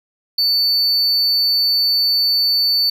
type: tone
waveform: triangle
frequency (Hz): 4500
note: C#8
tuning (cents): +25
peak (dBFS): -12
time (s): 0.38-2.9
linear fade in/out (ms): 5
effects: none